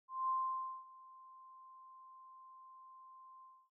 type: tone with ADSR envelope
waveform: sine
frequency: 1046 Hz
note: C6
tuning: 1 cent flat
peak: -32 dBFS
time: 0.08-3.7 s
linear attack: 210 ms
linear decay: 550 ms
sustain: -23 dB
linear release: 270 ms
effects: none